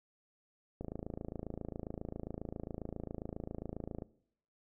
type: click train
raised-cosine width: 2 ms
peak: -27 dBFS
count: 89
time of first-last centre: 0.81-4.022 s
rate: 27.4 Hz
effects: noise-tail reverb RT60 0.7 s tail -21 dB re dry